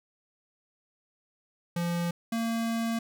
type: tone pair in turn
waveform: square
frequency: 172.1 / 228.7 Hz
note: F3 / A#3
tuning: -25 / -33 cents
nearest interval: perfect fourth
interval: 492 cents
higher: second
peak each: -28 dBFS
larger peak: neither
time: 1.76-2.11 / 2.32-2.99 s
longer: second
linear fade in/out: 5 ms
effects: none